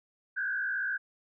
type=tone with frequency modulation; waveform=sine; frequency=1568 Hz; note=G6; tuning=in tune; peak=-29 dBFS; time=0.36-0.98 s; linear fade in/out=20 ms; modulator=57.2 Hz; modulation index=1.4; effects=none